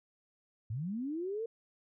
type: linear sweep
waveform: sine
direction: up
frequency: 98 to 467.9 Hz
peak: -34 dBFS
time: 0.7-1.46 s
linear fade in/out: 5 ms
effects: none